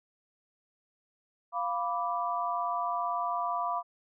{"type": "chord", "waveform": "sine", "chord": "B diminished", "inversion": "second", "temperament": "equal with one note detuned", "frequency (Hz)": [698.5, 987.8, 1169.9], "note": ["F5", "B5", "D6"], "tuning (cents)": [0, 0, -7], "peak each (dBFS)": -33, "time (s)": [1.52, 3.83], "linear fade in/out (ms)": 50, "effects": []}